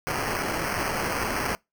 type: noise with sample-and-hold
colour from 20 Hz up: white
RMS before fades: -28 dBFS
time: 0.07-1.55 s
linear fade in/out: 0 ms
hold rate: 3675 Hz
effects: noise-tail reverb RT60 0.2 s tail -25 dB re dry